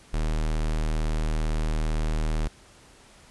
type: tone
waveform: square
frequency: 38.89 Hz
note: D#1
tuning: in tune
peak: -24 dBFS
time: 0.13-2.48 s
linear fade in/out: 10 ms
effects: pink hiss -53 dBFS RMS until 3.3 s + resampled to 24000 Hz